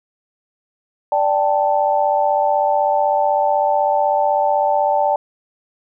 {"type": "chord", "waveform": "sine", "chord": "D suspended fourth", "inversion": "none", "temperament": "equal", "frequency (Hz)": [587.3, 784, 880], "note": ["D5", "G5", "A5"], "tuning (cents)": [0, 0, 0], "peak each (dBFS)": -18, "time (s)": [1.12, 5.16], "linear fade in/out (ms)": 2, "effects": []}